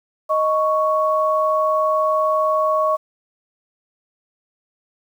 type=tone pair together; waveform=sine; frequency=623.5 / 1111 Hz; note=D#5 / C#6; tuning=+3 / +4 cents; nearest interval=minor seventh; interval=1001 cents; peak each=-18 dBFS; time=0.29-2.97 s; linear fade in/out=20 ms; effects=8-bit